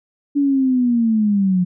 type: linear sweep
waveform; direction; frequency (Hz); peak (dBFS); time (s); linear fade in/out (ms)
sine; down; 288.1 to 176.7; -13; 0.35-1.65; 20
effects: none